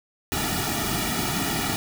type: noise with comb filter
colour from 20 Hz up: pink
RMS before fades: -26 dBFS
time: 0.32-1.76 s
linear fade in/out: 0 ms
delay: 1.9 ms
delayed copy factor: -1
effects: none